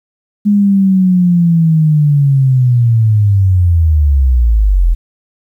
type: linear sweep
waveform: sine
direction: down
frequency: 207.7 to 39.6 Hz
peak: -6 dBFS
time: 0.45-4.95 s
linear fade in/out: 20 ms
effects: 8-bit